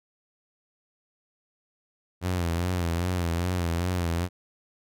sawtooth tone with vibrato, 87.31 Hz, F2, in tune, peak -21 dBFS, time 2.21-4.29 s, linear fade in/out 50 ms, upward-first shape sine, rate 2.5 Hz, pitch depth 79 cents each way, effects none

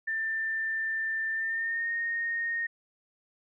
sine tone with pitch glide, 1785 to 1852.2 Hz, A6 to A#6, +24 to -12 cents, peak -28 dBFS, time 0.07-2.67 s, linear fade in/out 10 ms, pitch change +64 cents, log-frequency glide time 1.32-1.91 s, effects none

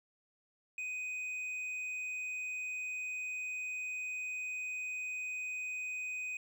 triangle tone with hard clipping, 2500 Hz, D#7, 8 cents sharp, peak -38 dBFS, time 0.78-6.37 s, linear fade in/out 2 ms, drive 7 dB, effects none

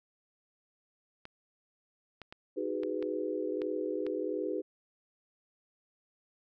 clicks, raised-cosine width 0.3 ms, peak -29 dBFS, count 7, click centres 1.254 / 2.217 / 2.325 / 2.834 / 3.026 / 3.618 / 4.066 s
sine chord, G# minor seventh, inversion second, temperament just, 311.5 / 373.8 / 415.3 / 498.4 Hz, D#4 / F#4 / G#4 / B4, +2 / +18 / 0 / +16 cents, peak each -37 dBFS, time 2.56-4.62 s, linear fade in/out 20 ms
effects none

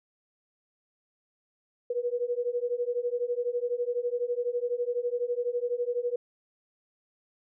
sine beating tone pair, 479 / 491 Hz, A#4 / B4, +47 / -10 cents, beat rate 12 Hz, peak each -30 dBFS, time 1.9-6.16 s, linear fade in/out 5 ms, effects none

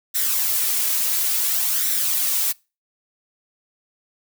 blue noise with flanger, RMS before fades -21 dBFS, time 0.14-2.53 s, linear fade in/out 20 ms, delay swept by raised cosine 0.52 to 3.22 ms, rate 0.57 Hz, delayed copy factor +0.5, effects noise-tail reverb RT60 0.3 s tail -25 dB re dry

